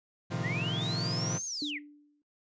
40% pulse chord, F dominant seventh, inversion first, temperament equal with one note detuned, 112.44 / 130.81 / 155.56 / 174.61 Hz, A2 / C3 / Eb3 / F3, +38 / 0 / 0 / 0 cents, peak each -36 dBFS, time 0.3-1.39 s, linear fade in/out 20 ms
sine linear two-way sweep, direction up then down, 1797 to 6560 to 1797 Hz, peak -34 dBFS, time 0.43-1.79 s, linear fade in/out 20 ms, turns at 1.46 s
pink high-pass noise, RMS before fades -48 dBFS, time 0.8-1.71 s, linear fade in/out 10 ms, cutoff 4600 Hz, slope 48 dB/octave
sine tone with exponential decay, 293.7 Hz, D4, in tune, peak -31 dBFS, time 1.62-2.22 s, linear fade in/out 2 ms, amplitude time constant 130 ms
effects noise-tail reverb RT60 0.2 s tail -20 dB re dry + resampled to 16000 Hz

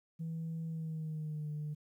sine tone with pitch glide, 163 to 150.34 Hz, E3 to D3, -19 to +41 cents, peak -35 dBFS, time 0.19-1.75 s, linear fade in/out 20 ms, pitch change -140 cents, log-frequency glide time 0.66-1.49 s, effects tanh soft clip ceiling -34 dBFS + 12-bit

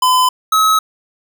square tone pair in turn, 1014 / 1283 Hz, B5 / E6, +45 / -47 cents, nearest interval major third, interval 408 cents, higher second, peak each -10 dBFS, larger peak neither, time 0.02-0.29 / 0.52-0.79 s, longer neither, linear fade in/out 5 ms, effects none

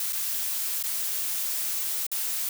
blue noise with dropouts, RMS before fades -29 dBFS, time 0-2.49 s, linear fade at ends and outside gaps 2 ms, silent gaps 0.125-0.13 / 0.827-0.837 / 2.067-2.116 s, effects none

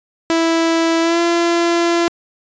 sawtooth tone with pitch glide, 329.6 to 340.6 Hz, E4 to F4, 0 to -43 cents, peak -9 dBFS, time 0.3-2.08 s, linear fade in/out 0 ms, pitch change +57 cents, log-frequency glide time 1.01-1.2 s, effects resampled to 16000 Hz

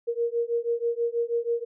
sine beating tone pair, 466.2 / 472.4 Hz, A#4 / A#4, 0 / +23 cents, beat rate 6.2 Hz, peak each -27 dBFS, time 0.07-1.65 s, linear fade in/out 20 ms, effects none

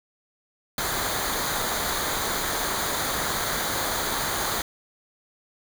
pink noise with comb filter, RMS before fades -27 dBFS, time 0.78-4.62 s, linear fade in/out 2 ms, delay 0.37 ms, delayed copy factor -0.65, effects none

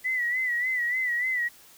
sine tone with vibrato, 1975.5 Hz, B6, in tune, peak -24 dBFS, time 0.04-1.49 s, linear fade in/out 20 ms, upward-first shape sine, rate 3.4 Hz, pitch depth 73 cents each way, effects white hiss -53 dBFS RMS until 1.77 s

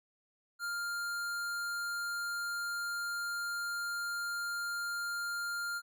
sine tone with hard clipping, 1400 Hz, F6, 4 cents sharp, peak -36 dBFS, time 0.59-5.82 s, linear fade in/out 50 ms, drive 18 dB, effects none

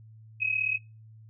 sine tone pair together, 2523 / 2560 Hz, D#7 / D#7, +23 / +49 cents, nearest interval unison, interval 26 cents, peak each -28 dBFS, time 0.4-0.78 s, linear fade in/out 20 ms, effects noise-tail reverb RT60 0.3 s tail -26 dB re dry + added 110 Hz sine -48 dBFS peak until 1.29 s

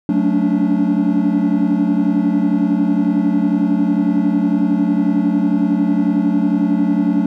triangle chord, D major seventh, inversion first, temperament equal with one note detuned, 185 / 220 / 282.7 / 293.7 Hz, F#3 / A3 / C#4 / D4, 0 / 0 / +34 / 0 cents, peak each -16 dBFS, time 0.09-7.26 s, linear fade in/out 2 ms, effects tanh soft clip ceiling -3 dBFS

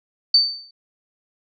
sine tone with exponential decay, 4565 Hz, D8, 50 cents flat, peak -8 dBFS, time 0.34-0.71 s, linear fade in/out 5 ms, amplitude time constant 79 ms, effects none

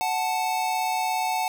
square tone pair together, 740 / 877.1 Hz, F#5 / A5, 0 / -6 cents, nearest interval minor third, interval 294 cents, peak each -27 dBFS, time 0.01-1.48 s, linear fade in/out 0 ms, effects none

